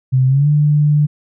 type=tone with pitch glide; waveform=sine; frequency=130 to 148.47 Hz; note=C3 to D3; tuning=-11 to +19 cents; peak=-9 dBFS; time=0.12-1.07 s; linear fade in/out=20 ms; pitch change=+230 cents; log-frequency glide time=0.27-0.48 s; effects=none